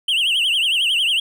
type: tone with vibrato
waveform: triangle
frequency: 2960 Hz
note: F#7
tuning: in tune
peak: -14 dBFS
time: 0.08-1.2 s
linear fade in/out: 5 ms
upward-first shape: triangle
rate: 11 Hz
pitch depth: 200 cents each way
effects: none